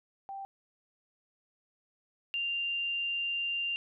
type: tone pair in turn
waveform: sine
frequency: 784 / 2787 Hz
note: G5 / F7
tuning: 0 / -4 cents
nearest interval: octave + minor seventh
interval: 2196 cents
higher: second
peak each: -38 / -30 dBFS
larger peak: second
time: 0.29-0.45 / 2.34-3.76 s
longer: second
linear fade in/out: 0 ms
effects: none